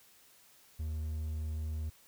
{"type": "tone", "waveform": "triangle", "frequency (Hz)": 77.78, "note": "D#2", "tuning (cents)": 0, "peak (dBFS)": -32, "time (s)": [0.79, 1.9], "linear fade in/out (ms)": 10, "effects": ["white hiss -62 dBFS RMS until 2.07 s"]}